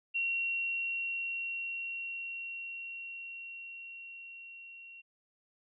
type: tone with level ramp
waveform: sine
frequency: 2739 Hz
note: F7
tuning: 34 cents flat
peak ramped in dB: -29 to -48 dBFS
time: 0.14-5.02 s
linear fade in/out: 20 ms
effects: none